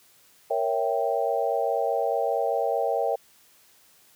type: chord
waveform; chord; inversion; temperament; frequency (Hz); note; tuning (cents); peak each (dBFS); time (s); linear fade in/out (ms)
sine; A# diminished seventh; none; equal; 466.2 / 554.4 / 659.3 / 784; A#4 / C#5 / E5 / G5; 0 / 0 / 0 / 0; -28; 0.5-3.16; 10
effects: white hiss -58 dBFS RMS until 4.15 s + high-pass 60 Hz 12 dB/octave

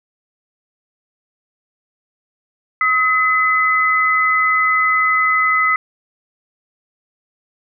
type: tone pair together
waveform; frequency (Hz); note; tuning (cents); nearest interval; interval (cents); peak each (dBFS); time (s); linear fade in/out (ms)
sine; 1273.8 / 2022; D#6 / B6; +40 / +40; minor sixth; 800; -15; 2.81-5.76; 2
effects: none

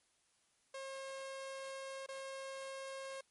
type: tone with dropouts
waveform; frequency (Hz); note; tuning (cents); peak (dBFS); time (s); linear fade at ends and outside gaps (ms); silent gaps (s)
sawtooth; 538; C5; +48; -40; 0.74-3.21; 5; 2.063-2.087
effects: white hiss -75 dBFS RMS until 3.3 s + MP3 48 kbps

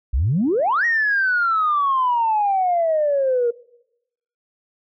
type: exponential two-way sweep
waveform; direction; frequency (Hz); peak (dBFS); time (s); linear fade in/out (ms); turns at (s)
sine; up then down; 54.7 to 1900 to 465.5; -15; 0.13-3.51; 10; 0.85
effects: noise-tail reverb RT60 0.9 s tail -24 dB re dry + tanh soft clip ceiling -11 dBFS

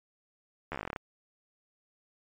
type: slowing click train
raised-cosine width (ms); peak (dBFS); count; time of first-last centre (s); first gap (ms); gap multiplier
0.5; -20; 13; 0.72-0.962; 12; 1.09
effects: MP3 64 kbps

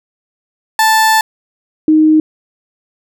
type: tone pair in turn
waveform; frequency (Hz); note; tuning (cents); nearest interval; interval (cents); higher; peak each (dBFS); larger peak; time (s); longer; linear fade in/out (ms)
30% pulse / sine; 880 / 311.1; A5 / D#4; 0 / 0; octave + tritone; 1800; first; -5; neither; 0.79-1.21 / 1.88-2.2; first; 2
effects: none

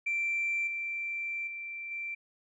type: tone with level steps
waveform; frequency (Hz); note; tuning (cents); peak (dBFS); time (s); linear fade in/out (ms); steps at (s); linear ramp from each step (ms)
sine; 2349; D7; 0; -27 / -32 / -37 / -34; 0.06-2.15; 10; 0.67 / 1.47 / 1.91; 5
effects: tanh soft clip ceiling -24 dBFS

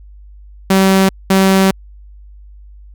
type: tone bursts at uneven times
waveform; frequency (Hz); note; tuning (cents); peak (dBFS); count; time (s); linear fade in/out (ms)
sawtooth; 191.8; G3; -37; -4; 2; 0.7-1.09 / 1.3-1.71; 5
effects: added 50 Hz sine -35 dBFS peak until 2.94 s

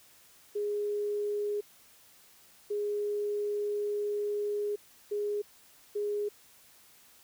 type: tone bursts at uneven times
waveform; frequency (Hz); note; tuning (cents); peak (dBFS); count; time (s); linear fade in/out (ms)
sine; 413.8; G#4; -6; -29; 4; 0.55-1.61 / 2.7-4.76 / 5.11-5.42 / 5.95-6.29; 10
effects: white hiss -59 dBFS RMS until 7.23 s

